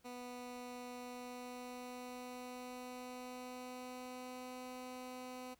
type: tone with pitch glide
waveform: 15% pulse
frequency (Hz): 246.9 to 253.1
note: B3 to B3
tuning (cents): 0 to +43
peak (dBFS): -40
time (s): 0.04-5.55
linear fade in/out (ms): 20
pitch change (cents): +43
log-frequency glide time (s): 0.95-4.67
effects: pink hiss -73 dBFS RMS until 5.59 s